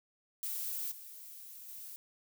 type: noise with level steps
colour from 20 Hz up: violet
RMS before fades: -38 / -50 / -47 dBFS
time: 0.43-1.96 s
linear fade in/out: 0 ms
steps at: 0.91 / 1.68 s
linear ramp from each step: 10 ms
effects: none